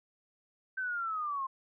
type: linear sweep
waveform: sine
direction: down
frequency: 1551 to 1046 Hz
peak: -32 dBFS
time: 0.77-1.47 s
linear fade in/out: 10 ms
effects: none